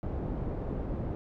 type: low-pass noise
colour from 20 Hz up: pink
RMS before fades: -34 dBFS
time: 0.03-1.15 s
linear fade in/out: 0 ms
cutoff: 510 Hz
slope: 12 dB/octave
effects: none